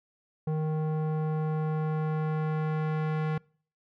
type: tone with low-pass filter sweep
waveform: square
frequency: 155.56 Hz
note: D#3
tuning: in tune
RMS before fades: -29 dBFS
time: 0.47-3.38 s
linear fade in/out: 5 ms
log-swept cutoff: 690 to 2000 Hz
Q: 0.92
effects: noise-tail reverb RT60 0.5 s tail -26 dB re dry